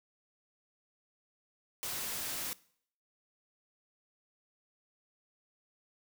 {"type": "noise", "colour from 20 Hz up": "white", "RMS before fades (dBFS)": -38, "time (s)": [1.83, 2.53], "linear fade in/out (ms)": 0, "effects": ["noise-tail reverb RT60 0.6 s tail -21 dB re dry"]}